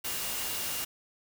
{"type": "tone in noise", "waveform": "sine", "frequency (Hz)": 2821, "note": "F7", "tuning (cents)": 17, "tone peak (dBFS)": -44, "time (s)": [0.04, 0.85], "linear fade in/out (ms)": 10, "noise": "white", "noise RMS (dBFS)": -34, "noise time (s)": [0.04, 0.85], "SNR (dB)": -13, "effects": []}